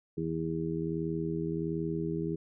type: harmonic tone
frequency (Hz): 81.4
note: E2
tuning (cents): -21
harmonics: 1 / 2 / 3 / 4 / 5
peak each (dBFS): -46 / -34 / -42 / -35 / -36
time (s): 0.17-2.36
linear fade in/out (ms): 10
effects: none